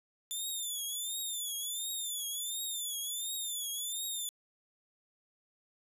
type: tone with vibrato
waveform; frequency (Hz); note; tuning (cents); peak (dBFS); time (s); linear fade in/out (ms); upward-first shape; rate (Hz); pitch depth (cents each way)
10% pulse; 3520; A7; 0; -28; 0.31-4.29; 0; triangle; 1.4; 130
effects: resampled to 32000 Hz